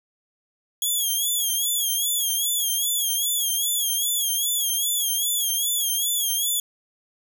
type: tone with vibrato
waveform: 5% pulse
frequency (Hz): 3322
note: G#7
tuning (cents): 0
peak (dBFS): -14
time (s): 0.82-6.6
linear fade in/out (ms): 2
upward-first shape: sine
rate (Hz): 2.5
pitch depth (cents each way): 92
effects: none